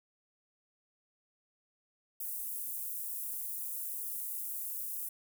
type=high-pass noise; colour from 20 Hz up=pink; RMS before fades=-39 dBFS; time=2.2-5.09 s; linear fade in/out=5 ms; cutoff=11000 Hz; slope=24 dB/octave; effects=none